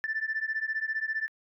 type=beating tone pair; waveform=sine; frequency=1758 / 1773 Hz; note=A6 / A6; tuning=-2 / +13 cents; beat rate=15 Hz; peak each=-31 dBFS; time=0.04-1.28 s; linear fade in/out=0 ms; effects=tanh soft clip ceiling -22 dBFS